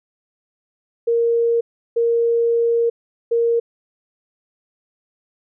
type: tone bursts at uneven times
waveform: sine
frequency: 466.2 Hz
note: A#4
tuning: in tune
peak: -14 dBFS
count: 3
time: 1.07-1.61 / 1.96-2.9 / 3.31-3.6 s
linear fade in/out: 10 ms
effects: none